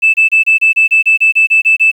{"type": "tone bursts", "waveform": "sine", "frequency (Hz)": 2633, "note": "E7", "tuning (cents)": -3, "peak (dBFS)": -4, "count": 13, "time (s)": [0.02, 1.916], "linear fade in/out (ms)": 20, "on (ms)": 120, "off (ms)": 28, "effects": ["tanh soft clip ceiling 0 dBFS", "7-bit"]}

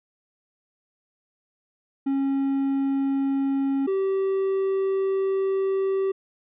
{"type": "tone pair in turn", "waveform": "triangle", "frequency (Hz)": [273.3, 386.5], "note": ["C#4", "G4"], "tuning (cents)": [-24, -24], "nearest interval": "tritone", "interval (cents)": 600, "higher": "second", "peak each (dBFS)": -19, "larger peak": "neither", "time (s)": [[2.06, 3.87], [3.87, 6.12]], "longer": "second", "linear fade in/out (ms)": 10, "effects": ["resampled to 8000 Hz"]}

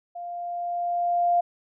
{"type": "tone with level ramp", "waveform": "sine", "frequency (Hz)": 698.5, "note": "F5", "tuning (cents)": 0, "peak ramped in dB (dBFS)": [-33, -17], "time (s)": [0.15, 1.41], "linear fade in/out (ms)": 10, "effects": []}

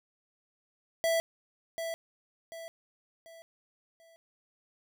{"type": "tone with echo", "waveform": "square", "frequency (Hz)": 660, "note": "E5", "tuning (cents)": 2, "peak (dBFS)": -26, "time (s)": [1.04, 1.2], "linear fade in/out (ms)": 0, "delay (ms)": 740, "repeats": 4, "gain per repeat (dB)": -8, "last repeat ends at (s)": 4.16, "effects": []}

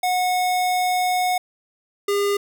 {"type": "tone pair in turn", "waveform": "square", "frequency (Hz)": [730, 404.5], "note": ["F#5", "G#4"], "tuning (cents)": [-24, -46], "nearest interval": "minor seventh", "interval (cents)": 1022, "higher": "first", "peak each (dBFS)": -19, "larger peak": "neither", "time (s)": [[0.03, 1.38], [2.08, 2.37]], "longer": "first", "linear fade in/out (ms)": 5, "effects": []}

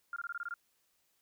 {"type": "tone bursts", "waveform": "sine", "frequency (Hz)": 1400, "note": "F6", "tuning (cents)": 4, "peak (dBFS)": -36, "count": 8, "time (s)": [0.13, 0.54], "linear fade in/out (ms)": 2, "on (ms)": 32, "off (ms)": 22, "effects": ["white hiss -75 dBFS RMS until 1.21 s"]}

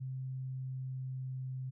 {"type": "tone with pitch glide", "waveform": "sine", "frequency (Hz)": [130.81, 129.98], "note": ["C3", "C3"], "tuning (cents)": [0, -11], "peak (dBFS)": -37, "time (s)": [0, 1.71], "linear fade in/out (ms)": 20, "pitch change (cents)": -11, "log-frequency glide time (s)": [0.15, 1.52], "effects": []}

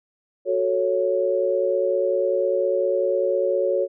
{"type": "chord", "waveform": "sine", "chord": "F# minor", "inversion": "none", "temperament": "equal", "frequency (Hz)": [370, 440, 554.4], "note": ["F#4", "A4", "C#5"], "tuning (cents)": [0, 0, 0], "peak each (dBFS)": [-24, -25, -21], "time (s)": [0.45, 3.88], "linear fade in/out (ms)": 50, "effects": []}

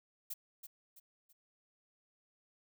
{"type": "noise with echo", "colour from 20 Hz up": "violet", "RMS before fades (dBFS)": -41, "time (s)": [0.3, 0.34], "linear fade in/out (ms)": 10, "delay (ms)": 330, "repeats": 3, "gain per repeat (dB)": -8, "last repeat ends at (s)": 1.33, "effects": []}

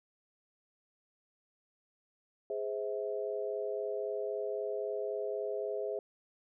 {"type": "chord", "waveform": "sine", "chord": "Ab augmented", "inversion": "none", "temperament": "just", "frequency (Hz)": [415.3, 519.1, 648.9], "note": ["Ab4", "C5", "E5"], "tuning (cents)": [0, -14, -27], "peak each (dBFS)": [-36, -39, -39], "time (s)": [2.5, 5.99], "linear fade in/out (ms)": 2, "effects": []}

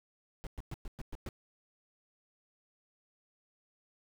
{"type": "noise bursts", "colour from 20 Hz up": "brown", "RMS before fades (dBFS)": -40, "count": 7, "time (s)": [0.44, 1.289], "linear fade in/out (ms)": 0, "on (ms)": 27, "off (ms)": 110, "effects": []}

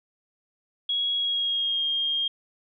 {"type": "tone with pitch glide", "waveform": "sine", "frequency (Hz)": [3322, 3224], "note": ["G#7", "G7"], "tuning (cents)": [0, 48], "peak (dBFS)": -23, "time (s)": [0.89, 2.28], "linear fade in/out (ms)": 5, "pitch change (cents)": -52, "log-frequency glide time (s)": [1.15, 1.85], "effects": []}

